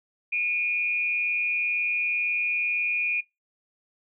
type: tone with frequency modulation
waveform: sine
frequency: 2434 Hz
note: D#7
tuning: 39 cents flat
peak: -23 dBFS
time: 0.32-3.21 s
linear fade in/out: 10 ms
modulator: 186 Hz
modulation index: 0.39
effects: noise-tail reverb RT60 0.2 s tail -21 dB re dry